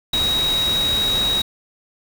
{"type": "tone in noise", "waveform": "sine", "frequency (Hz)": 3812, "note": "A#7", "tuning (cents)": 38, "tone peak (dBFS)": -17, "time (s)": [0.13, 1.42], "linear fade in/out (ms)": 5, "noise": "pink", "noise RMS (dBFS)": -27, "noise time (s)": [0.13, 1.42], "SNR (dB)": 7, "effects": []}